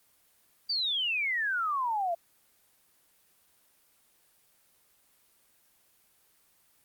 sine exponential sweep, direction down, 4735 to 659.3 Hz, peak -27 dBFS, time 0.69-2.15 s, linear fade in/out 10 ms, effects white hiss -66 dBFS RMS until 6.84 s + Opus 24 kbps

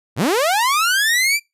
sawtooth linear sweep, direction up, 82.41 to 2389 Hz, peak -11 dBFS, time 0.16-1.4 s, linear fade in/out 50 ms, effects noise-tail reverb RT60 0.2 s tail -24 dB re dry + resampled to 32000 Hz

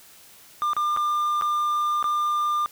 triangle tone with dropouts, 1199 Hz, D6, 36 cents sharp, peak -19 dBFS, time 0.62-2.66 s, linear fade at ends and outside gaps 0 ms, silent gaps 0.733-0.766 / 0.964-0.972 / 1.412-1.421 / 2.027-2.042 s, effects white hiss -50 dBFS RMS until 2.71 s

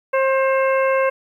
harmonic tone with a mistuned harmonic, 533 Hz, C5, 32 cents sharp, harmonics 1 / 2 / 3 / 4 / 5, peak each -16 / -22 / -26 / -28 / -30 dBFS, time 0.13-1.1 s, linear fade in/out 10 ms, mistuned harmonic 3, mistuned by -16 cents, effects 9-bit

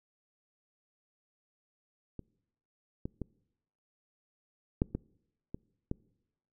clicks, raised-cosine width 3 ms, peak -28 / -23 / -23 / -13 / -20 / -26 / -20 dBFS, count 7, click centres 2.193 / 3.055 / 3.217 / 4.819 / 4.95 / 5.545 / 5.914 s, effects noise-tail reverb RT60 0.9 s tail -25 dB re dry

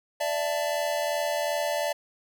square chord, D suspended second, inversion none, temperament equal with one note detuned, 587.3 / 670 / 880 Hz, D5 / E5 / A5, 0 / +28 / 0 cents, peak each -29 / -31 / -34 dBFS, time 0.2-1.93 s, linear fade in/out 10 ms, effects none

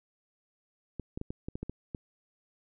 clicks, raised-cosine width 3 ms, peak -23 dBFS, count 9, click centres 0.997 / 1.175 / 1.214 / 1.305 / 1.485 / 1.555 / 1.63 / 1.696 / 1.948 s, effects none

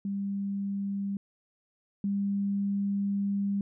sine tone pair in turn, 198.7 / 199.76 Hz, G3 / G3, +24 / +33 cents, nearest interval unison, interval 9 cents, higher second, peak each -29 / -26 dBFS, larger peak second, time 0.05-1.17 / 2.04-3.61 s, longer second, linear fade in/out 2 ms, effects none

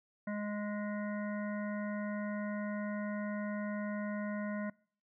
harmonic tone with a mistuned harmonic, 207.8 Hz, G#3, 1 cent sharp, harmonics 1 / 3 / 5 / 7 / 9 / 10, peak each -36 / -42 / -49 / -48 / -49 / -56 dBFS, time 0.27-4.7 s, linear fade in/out 5 ms, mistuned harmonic 10, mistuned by -32 cents, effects noise-tail reverb RT60 0.5 s tail -25 dB re dry

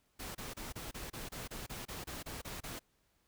pink noise bursts, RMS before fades -44 dBFS, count 14, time 0.19-2.794 s, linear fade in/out 10 ms, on 160 ms, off 28 ms, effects pink hiss -75 dBFS RMS until 3.27 s

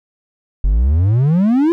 triangle exponential sweep, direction up, 43.65 to 349.2 Hz, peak -8 dBFS, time 0.64-1.72 s, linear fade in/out 0 ms, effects none

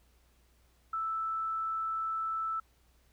sine tone, 1318.5 Hz, E6, in tune, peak -31 dBFS, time 0.93-2.6 s, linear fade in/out 5 ms, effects added 60 Hz sine -65 dBFS peak until 3.12 s + pink hiss -70 dBFS RMS until 3.12 s

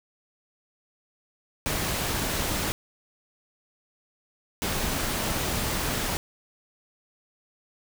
pink noise bursts at uneven times, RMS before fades -28 dBFS, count 2, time 1.66-2.72 / 4.62-6.17 s, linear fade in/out 0 ms, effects none

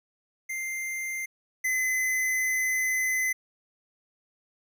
square tone pair in turn, 2093 / 2033 Hz, C7 / B6, 0 / +50 cents, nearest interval minor second, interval 50 cents, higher first, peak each -31 / -25 dBFS, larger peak second, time 0.49-1.26 / 1.64-3.33 s, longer second, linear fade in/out 10 ms, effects none

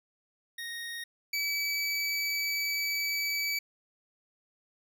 25% pulse tone pair in turn, 1864.7 / 2293 Hz, A#6 / D7, 0 / -42 cents, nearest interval major third, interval 358 cents, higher second, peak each -33 / -25 dBFS, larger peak second, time 0.58-1.04 / 1.33-3.59 s, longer second, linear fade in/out 5 ms, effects none

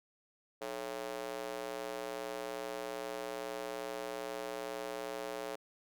square tone with high-pass filter, 61.2 Hz, B1, 15 cents flat, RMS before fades -41 dBFS, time 0.61-5.56 s, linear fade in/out 10 ms, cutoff 500 Hz, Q 2.3, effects none

